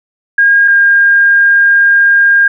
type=tone pair in turn; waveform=sine; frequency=1624 / 1611.9 Hz; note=G#6 / G6; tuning=-39 / +48 cents; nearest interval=unison; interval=13 cents; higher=first; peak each=-4 dBFS; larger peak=neither; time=0.38-0.68 / 0.68-2.48 s; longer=second; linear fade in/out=5 ms; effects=none